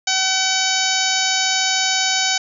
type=harmonic tone; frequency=759 Hz; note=F#5; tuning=44 cents sharp; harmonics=1 / 2 / 3 / 4 / 5 / 6 / 7 / 8 / 9; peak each=-25 / -25 / -25 / -25 / -25 / -25 / -25 / -25 / -25 dBFS; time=0.07-2.38 s; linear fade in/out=5 ms; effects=none